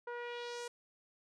sawtooth tone with low-pass filter sweep, 480 Hz, B4, 49 cents flat, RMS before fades -43 dBFS, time 0.07-0.68 s, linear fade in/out 5 ms, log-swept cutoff 1300 to 8600 Hz, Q 1.8, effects none

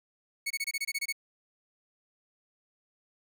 sawtooth tone bursts, 2217 Hz, C#7, in tune, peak -26 dBFS, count 10, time 0.46-1.126 s, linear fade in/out 10 ms, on 45 ms, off 24 ms, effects none

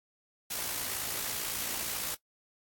white noise with amplitude modulation, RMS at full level -33 dBFS, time 0.5-2.15 s, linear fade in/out 10 ms, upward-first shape sine, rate 58.1 Hz, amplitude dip 40%, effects noise-tail reverb RT60 0.1 s tail -19 dB re dry + AAC 64 kbps

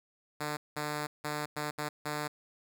5% pulse tone bursts at uneven times, 149.4 Hz, D3, 30 cents sharp, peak -22 dBFS, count 6, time 0.4-0.57 / 0.76-1.07 / 1.24-1.46 / 1.56-1.71 / 1.78-1.89 / 2.05-2.28 s, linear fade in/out 10 ms, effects none

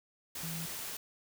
sine tone in noise, 164.81 Hz, E3, in tune, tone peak -39 dBFS, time 0.43-0.66 s, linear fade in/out 5 ms, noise white, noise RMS -41 dBFS, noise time 0.35-0.97 s, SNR -1 dB, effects none

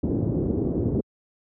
white low-pass noise, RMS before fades -24 dBFS, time 0.03-1.01 s, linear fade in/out 5 ms, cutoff 370 Hz, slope 24 dB/octave, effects high-pass 60 Hz 12 dB/octave

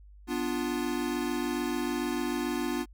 square chord, B diminished, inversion none, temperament equal, 246.9 / 293.7 / 349.2 Hz, B3 / D4 / F4, 0 / 0 / 0 cents, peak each -34 dBFS, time 0.27-2.86 s, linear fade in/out 50 ms, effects added 50 Hz sine -49 dBFS peak until 2.93 s

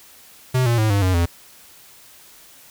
square tone with pitch steps, 128 / 118.06 / 108.89 / 100.43 / 92.63 / 85.43 Hz, C3 / A#2 / A2 / G2 / F#2 / F2, -38 / +22 / -18 / +42 / +2 / -38 cents, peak -16 dBFS, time 0.54-1.26 s, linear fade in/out 10 ms, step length 120 ms, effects white hiss -47 dBFS RMS until 2.7 s

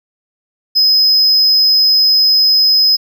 triangle tone, 5070 Hz, D#8, 32 cents sharp, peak -6 dBFS, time 0.75-2.97 s, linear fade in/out 20 ms, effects none

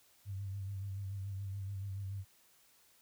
sine tone with vibrato, 98 Hz, G2, in tune, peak -38 dBFS, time 0.25-2.25 s, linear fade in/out 50 ms, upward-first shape sine, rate 7 Hz, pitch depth 45 cents each way, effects white hiss -67 dBFS RMS until 3.01 s

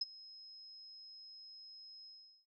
sine tone with ADSR envelope, 5130 Hz, E8, 48 cents flat, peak -31 dBFS, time 0.01-2.46 s, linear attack 6 ms, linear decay 26 ms, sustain -21 dB, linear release 400 ms, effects none

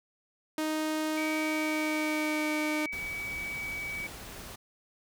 sawtooth tone with pitch glide, 311.1 to 305 Hz, D#4 to D#4, 0 to -34 cents, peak -25 dBFS, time 0.58-2.86 s, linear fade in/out 2 ms, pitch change -34 cents, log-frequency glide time 1.36-2.53 s
sine tone, 2276 Hz, C#7, 45 cents sharp, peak -34 dBFS, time 1.17-4.07 s, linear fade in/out 5 ms
pink noise, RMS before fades -44 dBFS, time 2.92-4.56 s, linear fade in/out 10 ms
effects none

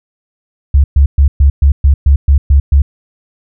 sine tone bursts, 69.8 Hz, C#2, 13 cents sharp, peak -3 dBFS, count 10, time 0.74-2.82 s, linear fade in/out 5 ms, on 100 ms, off 120 ms, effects none

